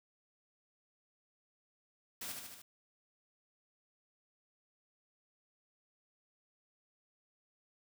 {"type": "noise with echo", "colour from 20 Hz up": "white", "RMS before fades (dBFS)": -43, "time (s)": [2.21, 2.32], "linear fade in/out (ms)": 5, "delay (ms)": 75, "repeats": 4, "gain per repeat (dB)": -3, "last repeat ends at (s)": 2.62, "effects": []}